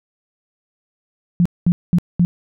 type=tone bursts; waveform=sine; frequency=174.61 Hz; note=F3; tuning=in tune; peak=-10 dBFS; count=4; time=1.4-2.25 s; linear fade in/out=0 ms; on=55 ms; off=210 ms; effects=none